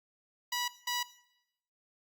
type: tone pair in turn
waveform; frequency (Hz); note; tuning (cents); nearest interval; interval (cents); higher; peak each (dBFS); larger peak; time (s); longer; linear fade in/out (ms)
10% pulse; 976 / 976; B5 / B5; -21 / -21; unison; 0; neither; -23; neither; 0.52-0.68 / 0.87-1.03; neither; 5
effects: noise-tail reverb RT60 0.8 s tail -18 dB re dry + Opus 48 kbps